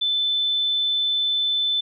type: tone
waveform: sine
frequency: 3520 Hz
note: A7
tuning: in tune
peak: -19 dBFS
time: 0.01-1.81 s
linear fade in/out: 10 ms
effects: none